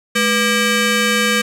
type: ring-modulated tone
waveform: 15% pulse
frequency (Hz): 703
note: F5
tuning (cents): +11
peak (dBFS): -4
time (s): 0.15-1.42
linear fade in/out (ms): 10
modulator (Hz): 915
effects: low-pass 12000 Hz 12 dB/octave